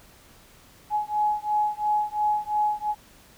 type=beating tone pair; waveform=sine; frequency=841 / 843.9 Hz; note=G#5 / G#5; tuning=+22 / +27 cents; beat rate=2.9 Hz; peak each=-25 dBFS; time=0.9-2.95 s; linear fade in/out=50 ms; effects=pink hiss -53 dBFS RMS until 3.37 s